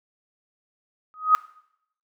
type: tone with exponential growth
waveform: sine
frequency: 1256 Hz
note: D#6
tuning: 16 cents sharp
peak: -9 dBFS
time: 1.14-1.35 s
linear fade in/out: 0 ms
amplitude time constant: 45 ms
effects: noise-tail reverb RT60 0.7 s tail -20 dB re dry